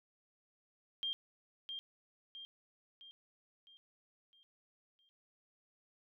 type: tone with echo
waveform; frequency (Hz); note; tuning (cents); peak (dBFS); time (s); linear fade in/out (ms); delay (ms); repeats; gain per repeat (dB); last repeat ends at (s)
sine; 3197; G7; +33; -35; 1.03-1.13; 0; 660; 6; -6; 5.09
effects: none